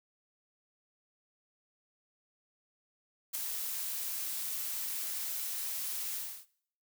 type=noise with ADSR envelope; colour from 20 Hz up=blue; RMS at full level=-33 dBFS; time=3.33-6.46 s; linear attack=20 ms; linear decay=4 ms; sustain=-4 dB; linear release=310 ms; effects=noise-tail reverb RT60 0.6 s tail -20 dB re dry